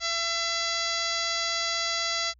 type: harmonic tone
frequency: 673 Hz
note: E5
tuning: 36 cents sharp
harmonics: 1 / 2 / 3 / 4 / 5 / 6 / 7 / 8 / 9 / 10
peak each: -37 / -34 / -33 / -41 / -35 / -34 / -32 / -38 / -39 / -39 dBFS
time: 0-2.34 s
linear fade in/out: 50 ms
effects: added 60 Hz sine -56 dBFS peak until 2.39 s